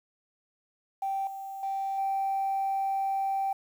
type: tone with level steps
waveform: sine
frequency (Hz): 780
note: G5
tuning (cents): -9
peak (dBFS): -27 / -36 / -28 / -25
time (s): 1.02-3.53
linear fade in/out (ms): 5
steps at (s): 1.27 / 1.63 / 1.98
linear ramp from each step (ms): 2
effects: tanh soft clip ceiling -22 dBFS + 9-bit